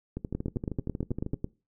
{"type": "two click trains", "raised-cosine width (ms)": 3, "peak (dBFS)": [-20, -17], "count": [16, 11], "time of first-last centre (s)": [[0.17, 1.342], [0.35, 1.444]], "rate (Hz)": [12.8, 9.14], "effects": ["noise-tail reverb RT60 0.3 s tail -22 dB re dry"]}